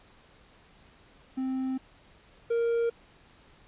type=tone pair in turn; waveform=triangle; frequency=261.6 / 466.1 Hz; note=C4 / A#4; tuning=0 / 0 cents; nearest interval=minor seventh; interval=1000 cents; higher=second; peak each=-26 / -22 dBFS; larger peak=second; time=1.37-1.78 / 2.5-2.9 s; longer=first; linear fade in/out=10 ms; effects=pink hiss -58 dBFS RMS until 3.67 s + resampled to 8000 Hz